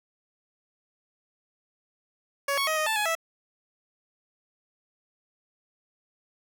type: tone with pitch steps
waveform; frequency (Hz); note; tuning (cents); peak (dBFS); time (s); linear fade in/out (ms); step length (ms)
15% pulse; 560 / 1107 / 630 / 620 / 880 / 840 / 656; C#5 / C#6 / D#5 / D#5 / A5 / G#5 / E5; +18 / -3 / +21 / -6 / 0 / +19 / -9; -18; 2.48-3.152; 5; 96
effects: none